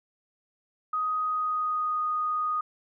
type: tone with pitch glide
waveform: sine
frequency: 1252 to 1237.6 Hz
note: D#6 to D#6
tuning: +10 to -10 cents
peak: -25 dBFS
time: 0.93-2.61 s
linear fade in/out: 5 ms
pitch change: -20 cents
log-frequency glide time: 1.19-2.07 s
effects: none